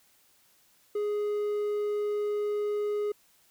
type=tone; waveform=triangle; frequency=416 Hz; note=G#4; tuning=3 cents sharp; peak=-25 dBFS; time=0.95-3.12 s; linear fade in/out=5 ms; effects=white hiss -64 dBFS RMS until 3.5 s